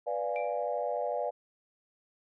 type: chord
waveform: sine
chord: B diminished seventh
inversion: none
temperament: equal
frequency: 493.9 / 587.3 / 698.5 / 830.6 Hz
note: B4 / D5 / F5 / Ab5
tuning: 0 / 0 / 0 / 0 cents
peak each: -35 / -33 / -35 / -38 dBFS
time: 0.06-1.31 s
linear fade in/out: 20 ms
type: tone with exponential decay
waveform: sine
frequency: 2349 Hz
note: D7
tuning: in tune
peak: -36 dBFS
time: 0.36-0.66 s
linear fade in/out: 0 ms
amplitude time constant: 64 ms
effects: tanh soft clip ceiling -18 dBFS